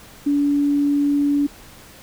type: tone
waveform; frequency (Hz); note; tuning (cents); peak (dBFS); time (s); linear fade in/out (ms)
sine; 286.8; D4; -41; -15; 0.26-1.47; 10
effects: pink hiss -44 dBFS RMS until 2.02 s